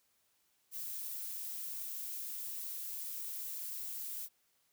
violet noise, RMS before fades -42 dBFS, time 0.71-4.29 s, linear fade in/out 50 ms, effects white hiss -75 dBFS RMS until 4.72 s

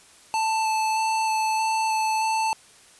square tone with vibrato, 880 Hz, A5, in tune, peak -22 dBFS, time 0.34-2.53 s, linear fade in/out 0 ms, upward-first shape square, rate 1.6 Hz, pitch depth 8 cents each way, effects white hiss -52 dBFS RMS until 2.99 s + resampled to 24000 Hz

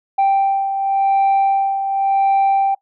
sine beating tone pair, 784 / 784.91 Hz, G5 / G5, 0 / +2 cents, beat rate 0.91 Hz, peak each -12 / -19 dBFS, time 0.18-2.75 s, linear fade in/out 10 ms, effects noise-tail reverb RT60 0.1 s tail -21 dB re dry + tanh soft clip ceiling -10 dBFS

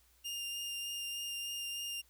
sawtooth tone with vibrato, 2808 Hz, F7, 9 cents sharp, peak -35 dBFS, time 0.24-2.02 s, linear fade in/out 20 ms, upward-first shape sine, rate 3.3 Hz, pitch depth 9 cents each way, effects added 60 Hz sine -69 dBFS peak until 2.09 s + white hiss -69 dBFS RMS until 2.09 s

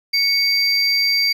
triangle tone pair together, 2217 / 4698 Hz, C#7 / D8, 0 / 0 cents, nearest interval octave + minor second, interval 1300 cents, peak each -18 / -15 dBFS, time 0.13-1.33 s, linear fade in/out 10 ms, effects none

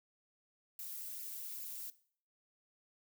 violet noise with flanger, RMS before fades -45 dBFS, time 0.79-1.9 s, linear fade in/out 2 ms, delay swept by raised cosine 0.41 to 3.91 ms, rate 2.4 Hz, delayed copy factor +0.5, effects noise-tail reverb RT60 0.5 s tail -17 dB re dry

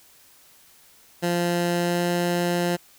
15% pulse tone with pitch glide, 173.8 to 174.81 Hz, F3 to F3, -8 to +2 cents, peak -15 dBFS, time 1.22-2.77 s, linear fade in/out 20 ms, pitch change +10 cents, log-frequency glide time 1.77-2.05 s, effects white hiss -54 dBFS RMS until 2.98 s

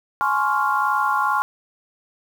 sine chord, Db major seventh, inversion second, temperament equal with one note detuned, 840.7 / 1046.5 / 1108.7 / 1396.9 Hz, Ab5 / C6 / Db6 / F6, +21 / 0 / 0 / 0 cents, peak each -23 dBFS, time 0.21-1.42 s, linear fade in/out 0 ms, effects 7-bit

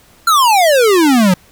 square exponential sweep, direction down, 1400 to 174.61 Hz, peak -8 dBFS, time 0.27-1.34 s, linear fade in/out 5 ms, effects pink hiss -47 dBFS RMS until 1.51 s

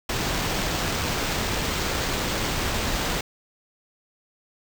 pink noise with sample-and-hold, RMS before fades -26 dBFS, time 0.09-3.21 s, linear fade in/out 5 ms, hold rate 11025 Hz, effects none

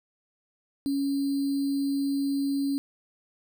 sine tone with sample-and-hold, 278 Hz, C#4, 5 cents sharp, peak -24 dBFS, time 0.86-2.78 s, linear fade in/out 0 ms, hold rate 4410 Hz, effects none

